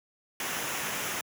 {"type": "noise with comb filter", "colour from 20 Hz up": "pink", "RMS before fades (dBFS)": -33, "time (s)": [0.4, 1.21], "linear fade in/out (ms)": 2, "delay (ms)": 0.23, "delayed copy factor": -0.55, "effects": ["high-pass 150 Hz 12 dB/octave"]}